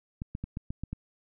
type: clicks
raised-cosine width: 5 ms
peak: -22 dBFS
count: 7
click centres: 0.219 / 0.351 / 0.44 / 0.571 / 0.705 / 0.836 / 0.93 s
effects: none